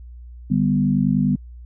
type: chord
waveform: sine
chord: G major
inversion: second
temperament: equal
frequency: 146.83 / 196 / 246.9 Hz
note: D3 / G3 / B3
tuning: 0 / 0 / 0 cents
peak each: -21 / -19 / -20 dBFS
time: 0.5-1.36 s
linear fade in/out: 10 ms
effects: added 60 Hz sine -36 dBFS peak until 1.65 s